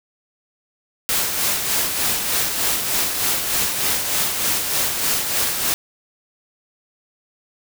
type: noise with tremolo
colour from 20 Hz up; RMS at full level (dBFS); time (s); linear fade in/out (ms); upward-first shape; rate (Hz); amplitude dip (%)
white; -19; 1.09-5.74; 0; sine; 3.3; 45
effects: none

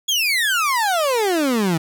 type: exponential sweep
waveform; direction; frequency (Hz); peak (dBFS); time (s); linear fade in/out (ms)
30% pulse; down; 3400 to 155.56; -14; 0.08-1.78; 10
effects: none

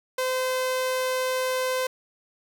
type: tone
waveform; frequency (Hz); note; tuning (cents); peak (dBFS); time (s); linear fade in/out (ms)
sawtooth; 514; C5; -31; -20; 0.18-1.87; 5
effects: none

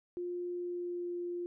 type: tone with pitch glide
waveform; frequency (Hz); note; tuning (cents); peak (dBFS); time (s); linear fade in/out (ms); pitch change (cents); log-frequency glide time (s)
sine; 353.4 to 350.4; F4 to F4; +21 to +6; -35; 0.17-1.46; 0; -15; 0.51-1.16
effects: none

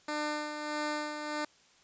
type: tone with tremolo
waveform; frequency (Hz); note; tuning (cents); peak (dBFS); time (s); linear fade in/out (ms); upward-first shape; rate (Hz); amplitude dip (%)
10% pulse; 300; D4; +37; -23; 0.08-1.45; 5; sine; 1.6; 50
effects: white hiss -63 dBFS RMS until 1.83 s + resampled to 16000 Hz

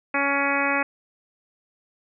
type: harmonic tone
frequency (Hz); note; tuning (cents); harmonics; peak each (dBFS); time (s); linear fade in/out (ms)
280; C#4; +18; 1 / 2 / 3 / 4 / 5 / 6 / 7 / 8 / 9; -29 / -29 / -29 / -29 / -29 / -29 / -29 / -29 / -29; 0.14-0.83; 5
effects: none

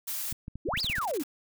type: noise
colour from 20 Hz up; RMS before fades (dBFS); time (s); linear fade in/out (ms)
blue; -34; 0.07-0.33; 10
type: clicks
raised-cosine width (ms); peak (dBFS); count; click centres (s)
5; -26; 9; 0.325 / 0.481 / 0.556 / 0.687 / 0.738 / 0.775 / 0.845 / 0.899 / 0.983
type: exponential two-way sweep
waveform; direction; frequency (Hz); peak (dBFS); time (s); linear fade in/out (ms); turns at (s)
sine; up then down; 255.6 to 5274 to 255.6; -28; 0.65-1.23; 10; 0.81
type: noise bursts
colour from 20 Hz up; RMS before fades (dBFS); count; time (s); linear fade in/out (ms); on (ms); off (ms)
white; -42; 8; 0.77-1.236; 0; 39; 22
effects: none

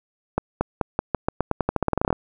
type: accelerating click train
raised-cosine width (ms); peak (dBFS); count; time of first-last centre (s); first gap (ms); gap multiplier
1; -6; 20; 0.38-2.128; 230; 0.88
effects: none

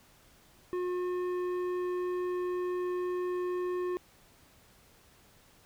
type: tone with tanh clipping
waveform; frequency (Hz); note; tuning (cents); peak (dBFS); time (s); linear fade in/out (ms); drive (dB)
sine; 359.8; F#4; -48; -32; 0.73-3.97; 0; 11
effects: pink hiss -61 dBFS RMS until 5.65 s

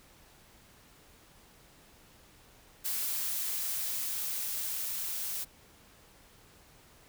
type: noise with level ramp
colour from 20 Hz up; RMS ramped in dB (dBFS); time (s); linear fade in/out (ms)
blue; -33 to -36; 2.84-5.45; 20
effects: pink hiss -59 dBFS RMS until 7.08 s

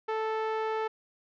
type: tone with low-pass filter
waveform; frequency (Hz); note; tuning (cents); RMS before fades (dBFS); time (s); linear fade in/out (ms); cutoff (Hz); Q
5% pulse; 439.3; A4; -3; -31; 0.08-0.88; 10; 880; 0.71
effects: none

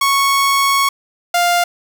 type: tone pair in turn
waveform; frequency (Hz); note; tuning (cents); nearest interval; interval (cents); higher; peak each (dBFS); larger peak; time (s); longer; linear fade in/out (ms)
sawtooth; 1106 / 700; C#6 / F5; -4 / +4; minor sixth; 792; first; -8; neither; 0.01-0.89 / 1.34-1.64; first; 5
effects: none

